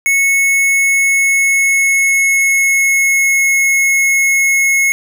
square tone with pitch glide, 2200 to 2177 Hz, C#7 to C#7, -14 to -32 cents, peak -10 dBFS, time 0.06-4.92 s, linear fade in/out 0 ms, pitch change -18 cents, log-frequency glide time 0.21-3.5 s, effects none

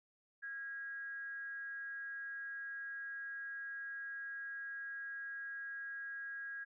sine tone with amplitude modulation, 1640 Hz, G#6, 22 cents flat, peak -40 dBFS, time 0.42-6.65 s, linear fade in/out 20 ms, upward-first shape sine, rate 269 Hz, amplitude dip 40%, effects none

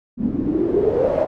white noise with low-pass filter sweep, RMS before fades -19 dBFS, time 0.17-1.27 s, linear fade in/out 50 ms, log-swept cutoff 220 to 640 Hz, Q 8.9, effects none

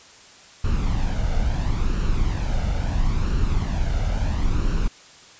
brown noise with flanger, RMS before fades -21 dBFS, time 0.64-4.88 s, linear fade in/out 5 ms, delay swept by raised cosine 0.71 to 1.41 ms, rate 0.74 Hz, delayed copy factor +0.55, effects white hiss -47 dBFS RMS until 5.39 s + resampled to 16000 Hz

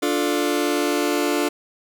sawtooth chord, D minor, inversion none, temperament just, 293.7 / 352.4 / 440.5 Hz, D4 / F4 / A4, 0 / +16 / +2 cents, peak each -18 / -20 / -21 dBFS, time 0.02-1.49 s, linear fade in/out 10 ms, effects none

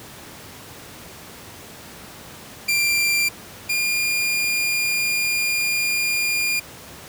sawtooth tone pair in turn, 2375 / 2412 Hz, D7 / D7, +19 / +46 cents, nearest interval unison, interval 27 cents, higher second, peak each -14 / -16 dBFS, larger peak first, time 2.68-3.29 / 3.69-6.6 s, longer second, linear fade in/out 10 ms, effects pink hiss -40 dBFS RMS until 7.08 s + high-pass 80 Hz 12 dB/octave

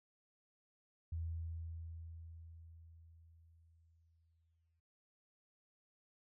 sine tone with exponential decay, 82.41 Hz, E2, in tune, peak -38 dBFS, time 1.12-4.8 s, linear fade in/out 5 ms, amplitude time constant 800 ms, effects noise-tail reverb RT60 0.7 s tail -18 dB re dry

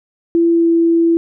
sine tone with pitch glide, 336.8 to 333.9 Hz, E4 to E4, +37 to +22 cents, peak -9 dBFS, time 0.35-1.17 s, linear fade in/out 0 ms, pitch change -15 cents, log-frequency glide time 0.5-0.68 s, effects none

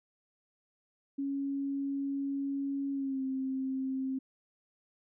sine tone with pitch glide, 277.2 to 264.5 Hz, C#4 to C4, 0 to +19 cents, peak -31 dBFS, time 1.18-4.19 s, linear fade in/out 10 ms, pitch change -81 cents, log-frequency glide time 2.92-3.23 s, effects none

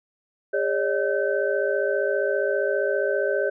sine tone cluster, 407.5 / 556 / 611 / 1536 Hz, G#4 / C#5 / D#5 / G6, -33 / +5 / -32 / -36 cents, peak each -25 / -25 / -27 / -29 dBFS, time 0.53-3.5 s, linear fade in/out 10 ms, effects none

